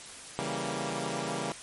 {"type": "chord", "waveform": "10% pulse", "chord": "C# diminished seventh", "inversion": "none", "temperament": "equal", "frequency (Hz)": [138.59, 164.81, 196, 233.1], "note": ["C#3", "E3", "G3", "Bb3"], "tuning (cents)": [0, 0, 0, 0], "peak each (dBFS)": -29, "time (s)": [0.39, 1.52], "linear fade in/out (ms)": 0, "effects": ["white hiss -45 dBFS RMS until 1.62 s", "MP3 48 kbps"]}